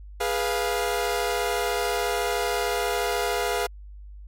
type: chord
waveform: sawtooth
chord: F diminished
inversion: first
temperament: equal with one note detuned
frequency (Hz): 415.3 / 489.1 / 698.5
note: Ab4 / Cb5 / F5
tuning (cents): 0 / -17 / 0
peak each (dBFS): -24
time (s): 0.2-3.67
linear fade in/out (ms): 10
effects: added 50 Hz sine -39 dBFS peak until 4.27 s + MP3 64 kbps